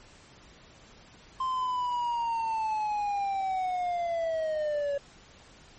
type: linear sweep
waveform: triangle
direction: down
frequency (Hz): 1046.5 to 560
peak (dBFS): -25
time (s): 1.4-4.98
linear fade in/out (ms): 5
effects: pink hiss -54 dBFS RMS until 5.78 s + MP3 32 kbps